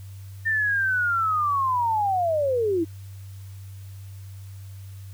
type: linear sweep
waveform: sine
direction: down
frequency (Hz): 1811 to 311.1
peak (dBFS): -20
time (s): 0.45-2.85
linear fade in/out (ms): 20
effects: added 97 Hz sine -37 dBFS peak until 5.13 s + white hiss -55 dBFS RMS until 5.13 s